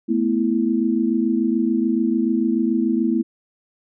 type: chord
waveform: sine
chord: A suspended second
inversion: none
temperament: equal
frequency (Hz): 220 / 246.9 / 329.6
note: A3 / B3 / E4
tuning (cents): 0 / 0 / 0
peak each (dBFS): -21 / -21 / -21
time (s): 0.08-3.23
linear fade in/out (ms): 20
effects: none